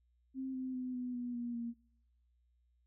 sine tone with pitch steps, 263.9 / 258.8 / 253.7 / 248.8 / 244 / 239.2 / 234.6 Hz, C4 / C4 / B3 / B3 / B3 / A#3 / A#3, +15 / -19 / +47 / +13 / -21 / +45 / +11 cents, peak -37 dBFS, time 0.34-1.74 s, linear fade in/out 50 ms, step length 200 ms, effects noise-tail reverb RT60 0.7 s tail -22 dB re dry + added 60 Hz sine -70 dBFS peak until 2.86 s

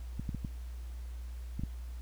clicks, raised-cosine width 5 ms, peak -23 dBFS, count 6, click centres 0.196 / 0.292 / 0.347 / 0.448 / 1.595 / 1.636 s, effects added 60 Hz sine -39 dBFS peak until 2.01 s + pink hiss -60 dBFS RMS until 2.01 s

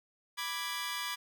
15% pulse chord, G# diminished, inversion first, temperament equal, 987.8 / 1174.7 / 1661.2 Hz, B5 / D6 / G#6, 0 / 0 / 0 cents, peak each -33 dBFS, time 0.37-1.16 s, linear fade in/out 20 ms, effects none

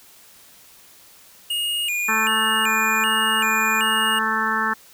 square tone with vibrato, 2637 Hz, E7, in tune, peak -22 dBFS, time 1.5-4.19 s, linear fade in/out 5 ms, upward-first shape square, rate 1.3 Hz, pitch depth 140 cents each way
harmonic tone, 220 Hz, A3, in tune, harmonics 1 / 2 / 4 / 5 / 6 / 7 / 8, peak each -30 / -34 / -28 / -26 / -25 / -27 / -24 dBFS, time 2.08-4.74 s, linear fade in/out 10 ms
effects white hiss -49 dBFS RMS until 4.93 s

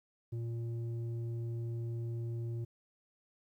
square tone with low-pass filter, 116.54 Hz, A#2, in tune, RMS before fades -38 dBFS, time 0.32-2.65 s, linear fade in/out 10 ms, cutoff 260 Hz, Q 2.1, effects 12-bit

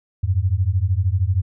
sine beating tone pair, 87.31 / 100.31 Hz, F2 / G2, 0 / +40 cents, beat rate 13 Hz, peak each -19 dBFS, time 0.23-1.42 s, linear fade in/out 10 ms, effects none

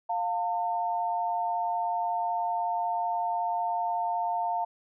sine tone pair together, 704 / 902.7 Hz, F5 / A5, +14 / +44 cents, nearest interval major third, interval 430 cents, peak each -29 / -29 dBFS, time 0.09-4.65 s, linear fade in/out 10 ms, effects none

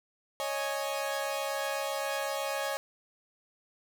sawtooth chord, C# suspended second, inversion none, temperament equal, 554.4 / 622.3 / 830.6 Hz, C#5 / D#5 / G#5, 0 / 0 / 0 cents, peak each -30 / -33 / -33 dBFS, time 0.4-2.77 s, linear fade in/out 0 ms, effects none

